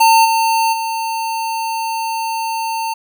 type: tone with level steps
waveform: square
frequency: 900 Hz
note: A5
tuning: 39 cents sharp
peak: -8 / -13 / -19 dBFS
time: 0-2.94 s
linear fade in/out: 10 ms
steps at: 0.24 / 0.72 s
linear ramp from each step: 20 ms
effects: none